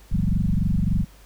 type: tone with frequency modulation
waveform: sine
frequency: 103.4 Hz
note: G#2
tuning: 7 cents flat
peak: -18 dBFS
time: 0.11-1.05 s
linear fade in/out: 20 ms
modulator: 23.5 Hz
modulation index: 4.3
effects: added 50 Hz sine -48 dBFS peak until 1.25 s + pink hiss -53 dBFS RMS until 1.25 s